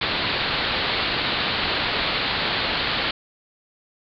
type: low-pass noise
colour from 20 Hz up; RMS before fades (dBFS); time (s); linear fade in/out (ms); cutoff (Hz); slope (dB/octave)
white; -24; 0.01-3.11; 5; 4500; 96
effects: none